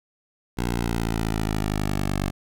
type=exponential sweep; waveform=10% pulse; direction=down; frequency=60 to 47.87 Hz; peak=-15 dBFS; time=0.57-2.31 s; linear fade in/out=20 ms; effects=none